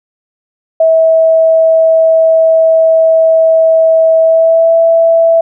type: tone with pitch glide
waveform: sine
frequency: 648 to 661.2 Hz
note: E5 to E5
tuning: -30 to +5 cents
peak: -4 dBFS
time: 0.8-5.41 s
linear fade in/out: 5 ms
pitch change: +35 cents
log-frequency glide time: 4.2-4.75 s
effects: none